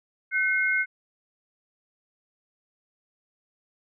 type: tone pair together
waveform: sine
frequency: 1518.2 / 2147 Hz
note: F#6 / C7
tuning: +44 / +44 cents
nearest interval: tritone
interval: 600 cents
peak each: -24 dBFS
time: 0.31-0.86 s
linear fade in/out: 50 ms
effects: none